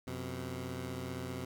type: tone pair together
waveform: 15% pulse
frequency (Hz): 90.01 / 127.3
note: F#2 / C3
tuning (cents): -47 / -47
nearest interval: tritone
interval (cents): 600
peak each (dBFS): -36 / -34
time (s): 0.07-1.45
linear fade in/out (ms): 5
effects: none